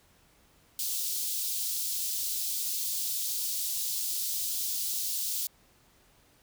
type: high-pass noise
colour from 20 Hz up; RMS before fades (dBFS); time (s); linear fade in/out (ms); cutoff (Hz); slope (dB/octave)
white; -32; 0.79-5.47; 2; 3700; 24
effects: pink hiss -63 dBFS RMS until 6.42 s